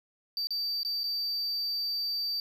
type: tone with dropouts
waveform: triangle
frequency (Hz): 4640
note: D8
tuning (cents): -22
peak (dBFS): -28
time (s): 0.37-2.4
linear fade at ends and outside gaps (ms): 1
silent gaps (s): 0.471-0.506 / 0.832-0.849 / 1.034-1.04
effects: none